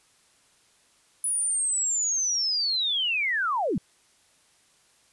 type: linear sweep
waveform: sine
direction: down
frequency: 9956 to 138.59 Hz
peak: -23 dBFS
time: 1.24-3.78 s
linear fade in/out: 2 ms
effects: white hiss -62 dBFS RMS until 5.12 s + resampled to 24000 Hz